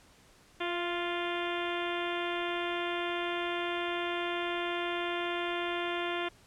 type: harmonic tone with a mistuned harmonic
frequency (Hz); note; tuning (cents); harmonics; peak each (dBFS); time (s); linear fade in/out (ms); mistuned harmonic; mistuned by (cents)
349.2; F4; 0; 1 / 2 / 3 / 4 / 5 / 6 / 7 / 8 / 9 / 10; -35 / -38 / -40 / -41 / -42 / -43 / -43 / -44 / -45 / -45; 0.6-6.29; 10; 2; -23
effects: pink hiss -60 dBFS RMS until 6.46 s + low-pass 10000 Hz 12 dB/octave